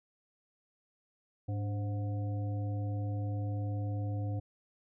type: harmonic tone with a mistuned harmonic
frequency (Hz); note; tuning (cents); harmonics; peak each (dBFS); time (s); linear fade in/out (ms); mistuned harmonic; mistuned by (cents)
103.83; G#2; 0; 1 / 3 / 5 / 7; -32 / -43 / -47 / -49; 1.48-4.4; 10; 3; -120
effects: none